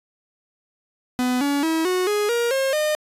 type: tone with pitch steps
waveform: 45% pulse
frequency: 250.3 / 284.2 / 322.7 / 366.5 / 416.1 / 472.5 / 536.5 / 609.2 Hz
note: B3 / C#4 / E4 / F#4 / G#4 / A#4 / C5 / D#5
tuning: +23 / +43 / -37 / -16 / +3 / +23 / +43 / -37 cents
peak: -19 dBFS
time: 1.19-2.95 s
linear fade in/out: 0 ms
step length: 220 ms
effects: resampled to 32000 Hz